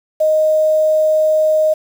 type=tone with quantisation; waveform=sine; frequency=622 Hz; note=D#5; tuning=1 cent flat; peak=-10 dBFS; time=0.2-1.74 s; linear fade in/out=10 ms; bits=6; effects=none